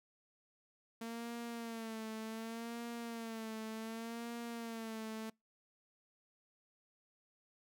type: tone with vibrato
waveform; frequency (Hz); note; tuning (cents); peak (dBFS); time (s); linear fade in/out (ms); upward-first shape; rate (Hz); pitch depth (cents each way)
sawtooth; 227.5; A#3; -42; -38; 1.01-5.3; 5; sine; 0.67; 59
effects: noise-tail reverb RT60 0.2 s tail -26 dB re dry